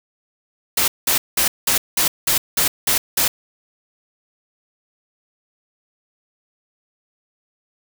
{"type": "noise bursts", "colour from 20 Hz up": "white", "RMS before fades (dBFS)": -17, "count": 9, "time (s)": [0.77, 3.28], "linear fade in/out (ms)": 5, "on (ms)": 110, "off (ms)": 190, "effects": []}